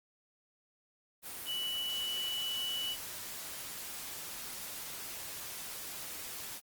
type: tone in noise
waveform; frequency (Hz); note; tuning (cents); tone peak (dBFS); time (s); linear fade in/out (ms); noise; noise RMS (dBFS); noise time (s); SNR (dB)
sine; 2960; F#7; 0; -34; 1.45-2.97; 50; white; -43; 1.22-6.61; +6
effects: Opus 32 kbps